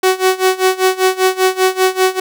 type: tone with tremolo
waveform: sawtooth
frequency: 374.4 Hz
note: F#4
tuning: 20 cents sharp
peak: -4 dBFS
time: 0.03-2.2 s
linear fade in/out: 5 ms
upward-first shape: sine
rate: 5.1 Hz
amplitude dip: 90%
effects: none